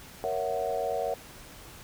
sine chord, F# dominant seventh, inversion first, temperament equal, 466.2 / 554.4 / 659.3 / 740 Hz, A#4 / C#5 / E5 / F#5, 0 / 0 / 0 / 0 cents, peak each -33 dBFS, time 0.24-1.14 s, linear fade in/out 0 ms, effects pink hiss -48 dBFS RMS until 1.83 s

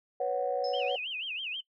sine chord, B suspended second, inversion none, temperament just, 493.9 / 555.6 / 740.8 Hz, B4 / C#5 / F#5, 0 / +4 / +2 cents, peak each -32 / -31 / -32 dBFS, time 0.2-0.96 s, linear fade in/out 5 ms
sine tone with exponential decay, 5200 Hz, E8, 24 cents flat, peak -36 dBFS, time 0.64-0.99 s, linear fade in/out 2 ms, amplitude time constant 76 ms
sine tone with vibrato, 2811 Hz, F7, 11 cents sharp, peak -33 dBFS, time 0.73-1.61 s, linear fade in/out 10 ms, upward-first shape sine, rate 6.2 Hz, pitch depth 230 cents each way
effects noise-tail reverb RT60 0.1 s tail -19 dB re dry + tanh soft clip ceiling -18 dBFS

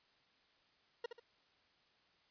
40% pulse tone with echo, 471.9 Hz, A#4, 21 cents sharp, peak -37 dBFS, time 1.04-1.06 s, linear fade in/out 5 ms, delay 69 ms, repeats 2, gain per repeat -8 dB, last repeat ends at 1.198 s, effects white hiss -72 dBFS RMS until 2.3 s + resampled to 11025 Hz

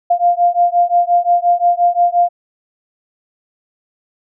sine beating tone pair, 697 / 702.7 Hz, F5 / F5, -4 / +10 cents, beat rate 5.7 Hz, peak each -13 dBFS, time 0.1-2.29 s, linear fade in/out 10 ms, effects none

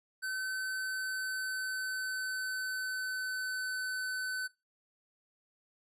square tone with pitch glide, 1528 to 1513.9 Hz, G6 to F#6, -45 to +39 cents, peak -35 dBFS, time 0.22-4.48 s, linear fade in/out 20 ms, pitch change -16 cents, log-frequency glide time 0.77-3.8 s, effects noise-tail reverb RT60 0.2 s tail -17 dB re dry + resampled to 32000 Hz

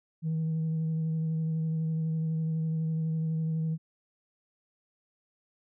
sine tone with vibrato, 160 Hz, D#3, 49 cents sharp, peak -25 dBFS, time 0.22-3.78 s, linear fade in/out 50 ms, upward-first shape sine, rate 12 Hz, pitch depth 17 cents each way, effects tanh soft clip ceiling -25 dBFS

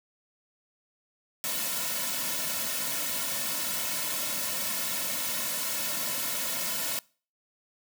white noise with comb filter, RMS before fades -31 dBFS, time 1.44-6.99 s, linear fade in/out 0 ms, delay 2.5 ms, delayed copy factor -0.95, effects noise-tail reverb RT60 0.4 s tail -24 dB re dry + high-pass 150 Hz 12 dB/octave

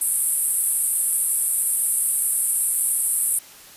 white band-pass noise, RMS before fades -22 dBFS, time 0.01-3.39 s, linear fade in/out 5 ms, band 8300 to 12000 Hz, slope 96 dB/octave, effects white hiss -45 dBFS RMS until 3.76 s + resampled to 32000 Hz

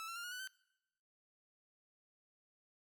sawtooth tone with pitch steps, 1312 / 1354.4 / 1398.1 / 1443.2 / 1489.8 / 1537.9 Hz, E6 / E6 / F6 / F#6 / F#6 / G6, -9 / +46 / +1 / -44 / +11 / -34 cents, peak -40 dBFS, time 0-0.474 s, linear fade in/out 0 ms, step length 79 ms, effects noise-tail reverb RT60 0.9 s tail -23 dB re dry

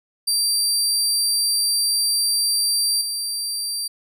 25% pulse tone with level steps, 4699 Hz, D8, in tune, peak -13 / -19 dBFS, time 0.27-3.88 s, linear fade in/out 10 ms, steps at 3.01 s, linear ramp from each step 5 ms, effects none

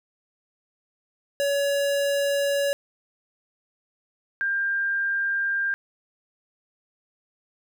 square / sine tone pair in turn, 564 / 1595.2 Hz, C#5 / G6, +30 / +30 cents, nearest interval octave + tritone, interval 1800 cents, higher second, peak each -22 dBFS, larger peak neither, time 1.4-2.73 / 4.41-5.74 s, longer neither, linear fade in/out 0 ms, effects none

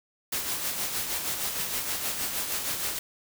white noise with tremolo, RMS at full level -29 dBFS, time 0.32-2.99 s, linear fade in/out 5 ms, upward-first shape sine, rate 6.4 Hz, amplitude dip 45%, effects none

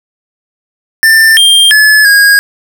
square tone with pitch steps, 1786 / 3194 / 1718 / 1637 Hz, A6 / G7 / A6 / G#6, +25 / +32 / -42 / -25 cents, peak -3 dBFS, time 1.03-2.39 s, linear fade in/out 0 ms, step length 340 ms, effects none

